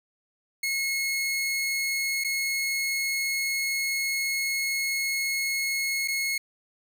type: tone with dropouts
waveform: sawtooth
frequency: 2173 Hz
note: C#7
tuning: 35 cents flat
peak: -22 dBFS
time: 0.63-6.38 s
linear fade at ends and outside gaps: 5 ms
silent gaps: 2.239-2.245 / 6.077-6.082 s
effects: none